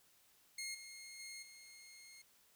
15% pulse tone with level steps, 2148 Hz, C7, 45 cents sharp, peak -36 / -45 / -42 / -50 dBFS, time 0.58-2.22 s, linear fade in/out 5 ms, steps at 0.74 / 1.19 / 1.42 s, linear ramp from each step 10 ms, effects white hiss -70 dBFS RMS until 2.55 s

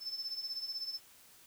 sine tone with tremolo, 5274 Hz, E8, in tune, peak -33 dBFS, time 0-1 s, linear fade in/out 50 ms, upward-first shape sine, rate 16 Hz, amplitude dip 75%, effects tanh soft clip ceiling -33 dBFS + white hiss -60 dBFS RMS until 1.46 s

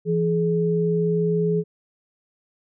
sine tone pair together, 168 / 422.8 Hz, E3 / G#4, +33 / +31 cents, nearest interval octave + major third, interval 1598 cents, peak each -21 dBFS, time 0.05-1.64 s, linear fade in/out 50 ms, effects none

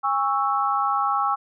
sine chord, C# minor, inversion second, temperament equal with one note detuned, 813 / 1108.7 / 1318.5 Hz, G#5 / C#6 / E6, -37 / 0 / 0 cents, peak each -24 dBFS, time 0.03-1.36 s, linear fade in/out 20 ms, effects none

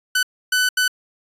sawtooth tone bursts at uneven times, 1500 Hz, F#6, 23 cents sharp, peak -12 dBFS, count 3, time 0.15-0.23 / 0.52-0.69 / 0.77-0.88 s, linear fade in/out 5 ms, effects resampled to 32000 Hz

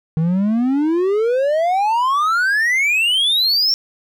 triangle exponential sweep, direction up, 155.56 to 5530 Hz, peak -12 dBFS, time 0.17-3.74 s, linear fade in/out 0 ms, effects none

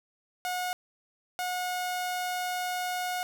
sawtooth tone pair in turn, 725 / 725 Hz, F#5 / F#5, -35 / -35 cents, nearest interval unison, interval 0 cents, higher neither, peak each -26 dBFS, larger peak neither, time 0.45-0.73 / 1.39-3.23 s, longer second, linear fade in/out 0 ms, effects none

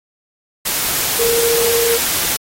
sine tone in noise, 466.2 Hz, A#4, in tune, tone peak -15 dBFS, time 1.19-1.98 s, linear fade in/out 10 ms, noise white, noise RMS -18 dBFS, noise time 0.65-2.37 s, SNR 0 dB, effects AAC 48 kbps

